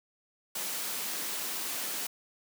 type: high-pass noise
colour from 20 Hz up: white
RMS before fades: -35 dBFS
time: 0.55-2.07 s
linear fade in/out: 5 ms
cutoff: 170 Hz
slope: 48 dB/octave
effects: none